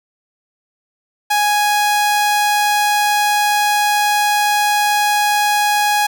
sawtooth tone, 830.6 Hz, G#5, in tune, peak -9 dBFS, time 1.3-6.07 s, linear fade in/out 10 ms, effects none

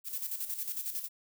violet noise with tremolo, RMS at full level -35 dBFS, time 0.04-1.09 s, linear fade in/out 50 ms, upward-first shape square, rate 11 Hz, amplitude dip 60%, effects none

